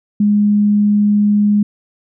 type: tone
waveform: sine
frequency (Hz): 207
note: G#3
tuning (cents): -5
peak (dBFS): -9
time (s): 0.2-1.63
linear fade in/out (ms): 5
effects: none